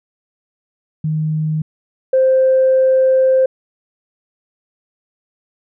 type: tone pair in turn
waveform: sine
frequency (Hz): 155.56 / 523.2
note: D#3 / C5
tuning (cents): 0 / 0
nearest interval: octave + major sixth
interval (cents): 2100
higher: second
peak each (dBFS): -15 / -8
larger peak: second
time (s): 1.04-1.62 / 2.13-3.46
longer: second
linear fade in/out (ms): 5
effects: tanh soft clip ceiling -5 dBFS